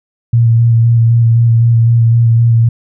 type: tone with vibrato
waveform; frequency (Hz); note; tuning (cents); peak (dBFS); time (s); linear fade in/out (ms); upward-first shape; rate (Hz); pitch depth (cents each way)
sine; 116.1; A#2; -7; -5; 0.33-2.69; 5; square; 3.9; 17
effects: none